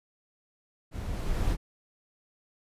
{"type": "noise with level ramp", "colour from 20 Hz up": "brown", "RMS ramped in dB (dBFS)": [-36, -25], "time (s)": [0.91, 1.57], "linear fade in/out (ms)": 50, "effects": ["resampled to 32000 Hz"]}